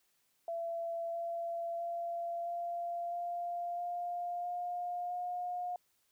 sine tone with pitch steps, 673 / 678.9 / 684.8 / 690.7 / 696.7 / 702.8 / 708.9 / 715.1 Hz, E5 / F5 / F5 / F5 / F5 / F5 / F5 / F5, +36 / -49 / -34 / -19 / -4 / +11 / +26 / +41 cents, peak -35 dBFS, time 0.48-5.76 s, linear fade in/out 2 ms, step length 660 ms, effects white hiss -75 dBFS RMS until 6.11 s

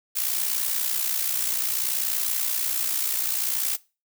blue noise with amplitude modulation, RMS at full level -23 dBFS, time 0.15-3.77 s, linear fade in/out 20 ms, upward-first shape sine, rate 60.6 Hz, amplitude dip 60%, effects noise-tail reverb RT60 0.3 s tail -21 dB re dry

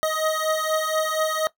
25% pulse beating tone pair, 626 / 630.2 Hz, D#5 / D#5, +10 / +22 cents, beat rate 4.2 Hz, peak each -21 dBFS, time 0.03-1.47 s, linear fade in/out 0 ms, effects noise-tail reverb RT60 0.1 s tail -18 dB re dry

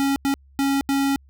square tone bursts at uneven times, 275.9 Hz, C#4, 8 cents flat, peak -19 dBFS, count 4, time 0-0.16 / 0.25-0.34 / 0.59-0.81 / 0.89-1.16 s, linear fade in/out 0 ms, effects added 68 Hz sine -49 dBFS peak until 1.29 s

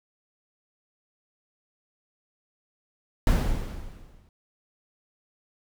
brown noise with exponential decay, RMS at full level -17 dBFS, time 3.27-4.29 s, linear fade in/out 1 ms, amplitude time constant 220 ms, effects none

